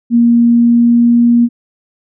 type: tone with pitch glide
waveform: sine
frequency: 235.7 to 237.3 Hz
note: A#3 to A#3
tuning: +19 to +31 cents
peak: -5 dBFS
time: 0.1-1.49 s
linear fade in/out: 50 ms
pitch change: +12 cents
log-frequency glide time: 0.45-1.26 s
effects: none